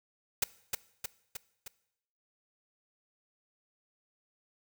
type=noise with echo; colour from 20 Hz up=white; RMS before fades=-27 dBFS; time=0.42-0.44 s; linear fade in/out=5 ms; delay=310 ms; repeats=4; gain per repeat=-4 dB; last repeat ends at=1.68 s; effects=noise-tail reverb RT60 0.8 s tail -20 dB re dry

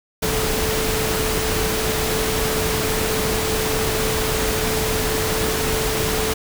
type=tone in noise; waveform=sine; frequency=437.7 Hz; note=A4; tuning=9 cents flat; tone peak=-24 dBFS; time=0.22-6.34 s; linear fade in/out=10 ms; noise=pink; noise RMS=-22 dBFS; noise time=0.22-6.34 s; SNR=-5 dB; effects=none

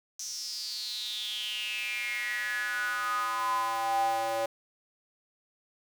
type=tone with high-pass filter sweep; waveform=square; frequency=113.2 Hz; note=A2; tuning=50 cents sharp; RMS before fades=-32 dBFS; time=0.19-4.46 s; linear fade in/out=5 ms; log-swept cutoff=6000 to 620 Hz; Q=8.2; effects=9-bit

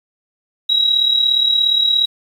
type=tone with amplitude modulation; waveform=sine; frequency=3857 Hz; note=B7; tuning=42 cents flat; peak=-9 dBFS; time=0.69-2.06 s; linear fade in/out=10 ms; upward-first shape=sine; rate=37.1 Hz; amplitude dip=60%; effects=7-bit

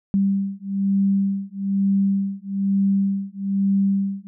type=beating tone pair; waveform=sine; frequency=196 / 197.1 Hz; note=G3 / G3; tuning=0 / +10 cents; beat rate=1.1 Hz; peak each=-21 dBFS; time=0.14-4.27 s; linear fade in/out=0 ms; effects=none

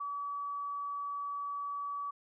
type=tone; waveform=sine; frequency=1143 Hz; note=D6; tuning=47 cents flat; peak=-35 dBFS; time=0-2.11 s; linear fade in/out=10 ms; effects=none

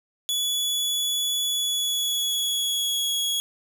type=tone with pitch glide; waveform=sawtooth; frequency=3411 to 3335 Hz; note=G#7 to G#7; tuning=+46 to +7 cents; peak=-20 dBFS; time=0.29-3.4 s; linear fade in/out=0 ms; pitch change=-39 cents; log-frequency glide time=1.49-3.14 s; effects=none

